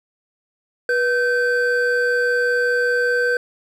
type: tone pair together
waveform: triangle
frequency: 487.3 / 1547 Hz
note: B4 / G6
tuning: -23 / -23 cents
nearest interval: octave + minor sixth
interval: 2000 cents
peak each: -17 dBFS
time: 0.89-3.37 s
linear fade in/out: 2 ms
effects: none